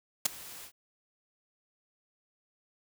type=noise with ADSR envelope; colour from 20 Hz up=white; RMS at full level=-22 dBFS; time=0.25-0.72 s; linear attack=9 ms; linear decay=9 ms; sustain=-24 dB; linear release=80 ms; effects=none